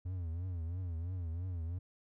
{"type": "tone with vibrato", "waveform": "triangle", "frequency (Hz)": 86.8, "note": "F2", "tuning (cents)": -10, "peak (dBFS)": -34, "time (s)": [0.05, 1.79], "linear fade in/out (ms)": 10, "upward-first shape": "triangle", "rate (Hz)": 3, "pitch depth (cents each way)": 150, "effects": []}